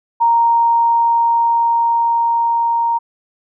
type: tone with level ramp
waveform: sine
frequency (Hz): 931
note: A#5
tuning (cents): -2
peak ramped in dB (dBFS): -9 to -13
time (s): 0.2-2.99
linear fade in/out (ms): 20
effects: none